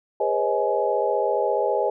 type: tone cluster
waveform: sine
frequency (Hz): 409.6 / 486.3 / 541 / 630 / 840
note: G#4 / B4 / C#5 / D#5 / G#5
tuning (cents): -24 / -27 / -42 / +21 / +19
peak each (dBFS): -26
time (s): 0.2-1.9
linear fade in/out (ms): 5
effects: none